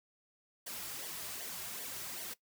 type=noise with flanger; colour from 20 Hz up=white; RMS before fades=-43 dBFS; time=0.66-2.34 s; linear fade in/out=10 ms; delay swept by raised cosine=0.75 to 4.05 ms; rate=2.6 Hz; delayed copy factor=-0.7; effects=noise-tail reverb RT60 0.1 s tail -17 dB re dry